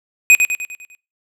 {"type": "tone with echo", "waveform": "square", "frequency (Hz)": 2499, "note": "D#7", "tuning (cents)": 7, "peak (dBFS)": -6, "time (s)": [0.3, 0.35], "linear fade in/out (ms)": 0, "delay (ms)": 100, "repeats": 6, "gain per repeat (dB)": -6, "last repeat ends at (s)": 0.95, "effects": ["noise-tail reverb RT60 0.3 s tail -22 dB re dry", "low-pass 12000 Hz 12 dB/octave"]}